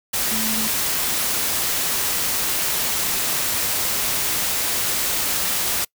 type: tone in noise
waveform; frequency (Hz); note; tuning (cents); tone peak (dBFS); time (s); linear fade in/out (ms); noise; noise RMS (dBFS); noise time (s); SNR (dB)
sine; 220; A3; 0; -27; 0.31-0.68; 10; white; -22; 0.13-5.85; -8
effects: noise-tail reverb RT60 0.1 s tail -25 dB re dry